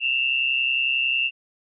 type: tone pair together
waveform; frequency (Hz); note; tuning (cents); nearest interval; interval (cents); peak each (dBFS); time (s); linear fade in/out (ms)
sine; 2666 / 2797; E7 / F7; +19 / +2; minor second; 83; -22 / -23; 0-1.31; 50
effects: none